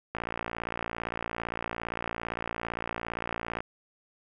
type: click train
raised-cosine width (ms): 0.5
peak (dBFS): -17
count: 200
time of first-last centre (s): 0.15-3.605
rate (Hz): 57.6
effects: none